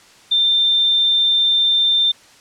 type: tone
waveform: sine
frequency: 3585 Hz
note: A7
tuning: 32 cents sharp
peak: -12 dBFS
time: 0.31-2.12 s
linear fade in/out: 10 ms
effects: white hiss -47 dBFS RMS until 2.4 s + low-pass 7000 Hz 12 dB/octave